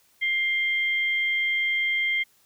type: tone pair together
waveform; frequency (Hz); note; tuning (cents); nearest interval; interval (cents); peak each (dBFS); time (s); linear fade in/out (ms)
sine; 2100 / 3195; C7 / G7; +6 / +32; perfect fifth; 726; -22 / -32; 0.21-2.24; 20
effects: white hiss -62 dBFS RMS until 2.45 s